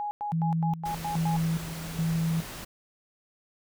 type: tone bursts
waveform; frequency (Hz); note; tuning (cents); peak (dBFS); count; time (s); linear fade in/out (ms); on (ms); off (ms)
sine; 830.6; G#5; 0; -29; 7; 0-1.364; 0; 110; 99
type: tone with tremolo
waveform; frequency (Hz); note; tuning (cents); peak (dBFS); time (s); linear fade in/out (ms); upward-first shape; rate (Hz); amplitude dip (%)
sine; 163.5; E3; -14; -24; 0.32-2.43; 10; square; 1.2; 75
type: noise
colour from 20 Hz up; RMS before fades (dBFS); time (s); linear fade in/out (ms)
pink; -40; 0.85-2.65; 10
effects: none